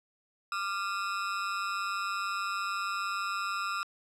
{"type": "ring-modulated tone", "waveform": "40% pulse", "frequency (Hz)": 1288, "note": "E6", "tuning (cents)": -41, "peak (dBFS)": -27, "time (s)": [0.52, 3.83], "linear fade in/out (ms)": 0, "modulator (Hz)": 96.8, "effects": ["low-pass 7000 Hz 12 dB/octave"]}